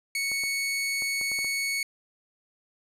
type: tone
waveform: sawtooth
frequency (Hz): 2217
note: C#7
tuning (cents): 0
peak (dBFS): -23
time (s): 0.15-1.83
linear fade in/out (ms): 2
type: clicks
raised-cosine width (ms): 1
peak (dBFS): -29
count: 7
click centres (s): 0.317 / 0.437 / 1.022 / 1.213 / 1.317 / 1.389 / 1.446
effects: resampled to 32000 Hz + 10-bit